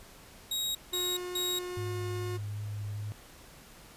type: tone bursts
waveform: sawtooth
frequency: 3797 Hz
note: A#7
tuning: 31 cents sharp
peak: -27 dBFS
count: 3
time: 0.51-1.59 s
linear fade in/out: 5 ms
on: 240 ms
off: 180 ms
type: tone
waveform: 45% pulse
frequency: 359.5 Hz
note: F#4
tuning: 50 cents flat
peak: -36 dBFS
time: 0.92-2.38 s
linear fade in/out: 20 ms
type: tone with vibrato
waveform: sine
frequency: 103.83 Hz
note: G#2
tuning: in tune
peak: -34 dBFS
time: 1.77-3.12 s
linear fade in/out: 0 ms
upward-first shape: sine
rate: 2.5 Hz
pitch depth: 12 cents each way
effects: pink hiss -53 dBFS RMS until 3.96 s + resampled to 32000 Hz